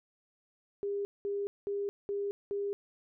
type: tone bursts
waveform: sine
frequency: 403 Hz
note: G4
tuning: 48 cents sharp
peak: -31 dBFS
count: 5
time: 0.83-2.73 s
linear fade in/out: 0 ms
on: 220 ms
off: 200 ms
effects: none